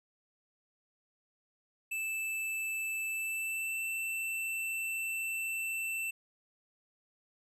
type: tone with pitch glide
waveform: square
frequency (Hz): 2637 to 2672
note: E7 to E7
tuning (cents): 0 to +23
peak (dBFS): -34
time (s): 1.91-6.11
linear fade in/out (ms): 10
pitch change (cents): +23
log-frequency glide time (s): 3.08-3.85
effects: none